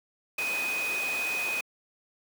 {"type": "tone in noise", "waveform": "sine", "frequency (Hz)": 2500, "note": "D#7", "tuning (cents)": 8, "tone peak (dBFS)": -28, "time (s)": [0.38, 1.61], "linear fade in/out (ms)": 5, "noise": "pink", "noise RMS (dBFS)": -35, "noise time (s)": [0.38, 1.61], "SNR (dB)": 4, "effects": ["high-pass 400 Hz 12 dB/octave"]}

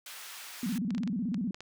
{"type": "high-pass noise", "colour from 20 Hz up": "pink", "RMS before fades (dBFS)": -45, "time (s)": [0.06, 0.78], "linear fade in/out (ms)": 2, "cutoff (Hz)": 1400, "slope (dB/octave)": 12}
{"type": "tone with vibrato", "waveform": "sine", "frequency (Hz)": 213.3, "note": "G#3", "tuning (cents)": 46, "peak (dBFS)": -29, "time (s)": [0.63, 1.51], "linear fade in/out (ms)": 2, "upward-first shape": "square", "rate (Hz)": 16, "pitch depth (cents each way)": 230}
{"type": "clicks", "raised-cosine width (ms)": 0.2, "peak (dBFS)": -26, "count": 8, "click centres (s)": [0.906, 0.949, 0.981, 1.034, 1.076, 1.344, 1.545, 1.606]}
{"effects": []}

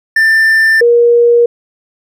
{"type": "tone pair in turn", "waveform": ["triangle", "sine"], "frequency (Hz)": [1783, 474.3], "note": ["A6", "A#4"], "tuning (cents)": [22, 30], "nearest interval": "octave + major seventh", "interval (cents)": 2292, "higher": "first", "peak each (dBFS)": -4, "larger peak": "neither", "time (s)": [[0.16, 0.81], [0.81, 1.46]], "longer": "neither", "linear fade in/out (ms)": 5, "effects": []}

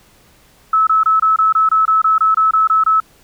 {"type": "tone bursts", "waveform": "sine", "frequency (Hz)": 1300, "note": "E6", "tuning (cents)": -24, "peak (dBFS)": -9, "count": 14, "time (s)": [0.73, 3.002], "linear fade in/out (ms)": 5, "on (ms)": 140, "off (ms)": 24, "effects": ["pink hiss -50 dBFS RMS until 3.23 s"]}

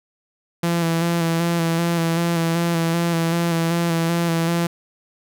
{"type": "tone with vibrato", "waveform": "sawtooth", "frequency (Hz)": 167.9, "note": "E3", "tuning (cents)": 32, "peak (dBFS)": -14, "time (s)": [0.63, 4.67], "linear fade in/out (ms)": 5, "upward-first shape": "square", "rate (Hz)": 2.6, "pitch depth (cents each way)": 24, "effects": []}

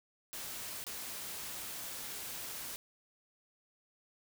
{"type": "noise with dropouts", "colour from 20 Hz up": "white", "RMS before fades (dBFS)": -43, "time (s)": [0.33, 2.76], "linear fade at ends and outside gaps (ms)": 0, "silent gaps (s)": [0.84, 0.867], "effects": []}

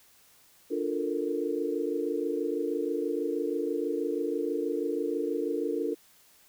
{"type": "chord", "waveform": "sine", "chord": "Bb major seventh", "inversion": "first", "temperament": "equal", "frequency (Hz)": [293.7, 349.2, 440, 466.2], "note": ["D4", "F4", "A4", "Bb4"], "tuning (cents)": [0, 0, 0, 0], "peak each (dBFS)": -33, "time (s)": [0.7, 5.95], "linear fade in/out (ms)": 20, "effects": ["white hiss -60 dBFS RMS until 6.48 s"]}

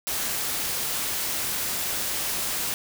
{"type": "noise", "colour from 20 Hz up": "white", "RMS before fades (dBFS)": -28, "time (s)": [0.07, 2.74], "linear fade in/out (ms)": 0, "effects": []}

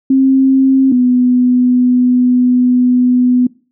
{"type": "tone pair in turn", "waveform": "sine", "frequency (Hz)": [266.3, 249], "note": ["C4", "B3"], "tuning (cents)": [31, 14], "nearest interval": "minor second", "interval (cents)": 117, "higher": "first", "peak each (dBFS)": [-6, -7], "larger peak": "first", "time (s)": [[0.1, 0.92], [0.92, 3.47]], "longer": "second", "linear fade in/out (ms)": 5, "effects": ["noise-tail reverb RT60 0.4 s tail -23 dB re dry"]}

